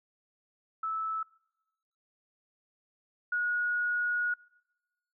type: tone pair in turn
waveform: sine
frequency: 1309 / 1450 Hz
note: E6 / F#6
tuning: -13 / -35 cents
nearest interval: major second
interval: 178 cents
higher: second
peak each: -30 / -27 dBFS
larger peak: second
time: 0.83-1.23 / 3.32-4.34 s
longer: second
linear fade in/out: 5 ms
effects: noise-tail reverb RT60 1.0 s tail -24 dB re dry